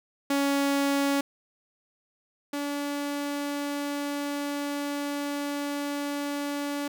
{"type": "tone pair in turn", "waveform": "sawtooth", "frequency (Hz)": [280, 287], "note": ["C#4", "D4"], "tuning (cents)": [18, -40], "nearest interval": "unison", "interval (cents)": 42, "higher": "second", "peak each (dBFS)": [-19, -25], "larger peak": "first", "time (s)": [[0.3, 1.21], [2.53, 6.88]], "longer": "second", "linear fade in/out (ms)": 5, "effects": []}